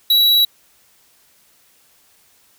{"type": "tone", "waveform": "square", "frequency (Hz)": 3906, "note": "B7", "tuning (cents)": -20, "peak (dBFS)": -11, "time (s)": [0.1, 0.45], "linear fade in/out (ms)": 5, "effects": ["white hiss -55 dBFS RMS until 2.58 s"]}